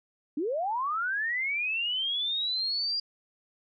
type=linear sweep; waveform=sine; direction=up; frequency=270.7 to 4833 Hz; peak=-27 dBFS; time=0.37-3 s; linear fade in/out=5 ms; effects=none